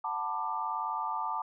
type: chord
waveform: sine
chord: B minor seventh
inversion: second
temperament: just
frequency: 740.8 / 889 / 987.8 / 1185.3 Hz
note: F#5 / A5 / B5 / D6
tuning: +2 / +18 / 0 / +16 cents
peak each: -40 / -34 / -39 / -35 dBFS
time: 0.04-1.42 s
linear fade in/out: 5 ms
effects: none